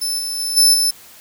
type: tone with level steps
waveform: 25% pulse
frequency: 5274 Hz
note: E8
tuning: in tune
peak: -14 / -17 / -15 / -4 / -9 dBFS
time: 0.01-0.91 s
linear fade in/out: 10 ms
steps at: 0.18 / 0.38 / 0.56 / 0.73 s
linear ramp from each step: 20 ms
effects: white hiss -43 dBFS RMS until 1.2 s